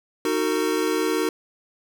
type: chord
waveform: square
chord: D# minor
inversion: none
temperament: equal with one note detuned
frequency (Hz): 311.1 / 370 / 454.7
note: D#4 / F#4 / A#4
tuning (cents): 0 / 0 / -43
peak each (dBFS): -26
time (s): 0.25-1.29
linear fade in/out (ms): 2
effects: none